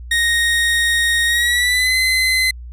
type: tone with pitch glide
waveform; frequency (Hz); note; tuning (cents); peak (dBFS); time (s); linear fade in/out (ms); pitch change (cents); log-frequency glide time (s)
30% pulse; 1864.7 to 2045; A#6 to C7; 0 to -40; -11; 0.11-2.51; 5; +160; 1.26-1.96
effects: added 60 Hz sine -30 dBFS peak until 2.72 s + resampled to 32000 Hz